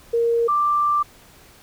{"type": "tone pair in turn", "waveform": "sine", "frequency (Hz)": [466.2, 1178.8], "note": ["A#4", "D6"], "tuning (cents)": [0, 6], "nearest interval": "octave + major third", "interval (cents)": 1606, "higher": "second", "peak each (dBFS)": -16, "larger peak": "neither", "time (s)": [[0.13, 0.48], [0.48, 1.03]], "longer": "second", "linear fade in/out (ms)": 10, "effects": ["pink hiss -49 dBFS RMS until 1.62 s"]}